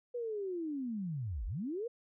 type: linear two-way sweep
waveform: sine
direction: down then up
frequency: 493.9 to 41.2 to 493.9 Hz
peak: -35 dBFS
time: 0.14-1.88 s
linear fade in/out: 10 ms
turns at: 1.46 s
effects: none